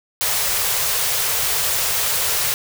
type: band-stop noise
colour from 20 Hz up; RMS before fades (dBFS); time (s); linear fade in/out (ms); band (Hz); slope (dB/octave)
white; -20; 0.21-2.54; 0; 160 to 390; 48
effects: none